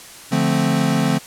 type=chord; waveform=square; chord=D minor seventh; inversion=none; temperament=equal; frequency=146.83 / 174.61 / 220 / 261.6 Hz; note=D3 / F3 / A3 / C4; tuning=0 / 0 / 0 / 0 cents; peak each=-22 dBFS; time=0.31-1.19 s; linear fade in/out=20 ms; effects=white hiss -39 dBFS RMS until 1.26 s + low-pass 11000 Hz 12 dB/octave